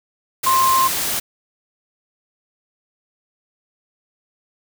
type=tone in noise; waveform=sine; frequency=1052 Hz; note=C6; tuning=9 cents sharp; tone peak=-13 dBFS; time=0.46-0.88 s; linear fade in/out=10 ms; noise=white; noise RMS=-22 dBFS; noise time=0.43-1.2 s; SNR=+6 dB; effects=none